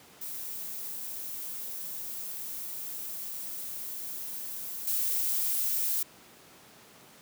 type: noise with level steps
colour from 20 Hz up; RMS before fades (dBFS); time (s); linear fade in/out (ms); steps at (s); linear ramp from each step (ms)
violet; -38 / -29; 0.21-6.03; 5; 4.87; 5
effects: pink hiss -54 dBFS RMS until 7.21 s + high-pass 150 Hz 12 dB/octave